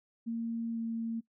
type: tone with pitch glide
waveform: sine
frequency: 230 to 228 Hz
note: A#3 to A#3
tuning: -23 to -38 cents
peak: -32 dBFS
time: 0.26-1.21 s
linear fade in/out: 20 ms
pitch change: -15 cents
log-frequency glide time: 0.72-0.79 s
effects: noise-tail reverb RT60 0.1 s tail -20 dB re dry

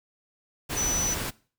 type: tone in noise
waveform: sine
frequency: 5970 Hz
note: F#8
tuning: 15 cents sharp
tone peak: -25 dBFS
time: 0.76-1.15 s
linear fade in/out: 20 ms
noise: pink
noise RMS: -31 dBFS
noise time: 0.69-1.31 s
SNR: +3 dB
effects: noise-tail reverb RT60 0.4 s tail -21 dB re dry

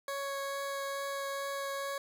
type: tone with vibrato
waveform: 20% pulse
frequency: 554.4 Hz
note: C#5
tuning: in tune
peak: -30 dBFS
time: 0.08-1.98 s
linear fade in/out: 2 ms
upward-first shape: triangle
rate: 2.3 Hz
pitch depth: 8 cents each way
effects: none

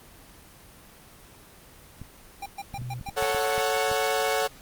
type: clicks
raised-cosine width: 5 ms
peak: -26 dBFS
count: 9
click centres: 2.016 / 2.741 / 2.817 / 3.012 / 3.088 / 3.225 / 3.347 / 3.58 / 3.915 s
type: tone bursts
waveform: square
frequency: 797 Hz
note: G5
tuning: 28 cents sharp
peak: -33 dBFS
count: 6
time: 2.42-3.26 s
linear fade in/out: 5 ms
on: 40 ms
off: 120 ms
type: tone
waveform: sine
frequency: 123.47 Hz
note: B2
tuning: in tune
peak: -32 dBFS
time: 2.78-3 s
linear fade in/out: 5 ms
type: chord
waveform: sawtooth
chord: F# minor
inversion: first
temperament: equal with one note detuned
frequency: 440 / 554.4 / 737.9 Hz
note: A4 / C#5 / F#5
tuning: 0 / 0 / -5 cents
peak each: -24 dBFS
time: 3.16-4.48 s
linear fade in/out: 20 ms
effects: pink hiss -50 dBFS RMS until 4.61 s + Opus 24 kbps

